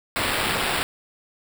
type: noise with sample-and-hold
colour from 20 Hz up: violet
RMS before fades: -24 dBFS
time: 0.16-0.83 s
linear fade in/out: 0 ms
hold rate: 6300 Hz
effects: none